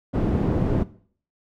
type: low-pass noise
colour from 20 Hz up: white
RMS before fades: -22 dBFS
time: 0.13-0.84 s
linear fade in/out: 20 ms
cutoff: 270 Hz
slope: 12 dB/octave
effects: noise-tail reverb RT60 0.5 s tail -18 dB re dry